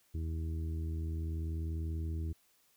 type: harmonic tone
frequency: 80.5 Hz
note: E2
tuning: 41 cents flat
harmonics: 1 / 2 / 3 / 4 / 5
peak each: -34 / -46 / -52 / -47 / -55 dBFS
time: 0.14-2.33 s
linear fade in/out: 10 ms
effects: white hiss -70 dBFS RMS until 2.76 s